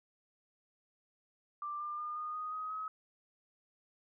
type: tone with pitch steps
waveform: sine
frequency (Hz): 1181 / 1196.1 / 1211.4 / 1226.9 / 1242.6 / 1258.5 / 1274.6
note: D6 / D6 / D#6 / D#6 / D#6 / D#6 / D#6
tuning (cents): +9 / +31 / -47 / -25 / -3 / +19 / +41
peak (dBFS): -37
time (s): 1.62-2.88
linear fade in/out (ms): 2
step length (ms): 180
effects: none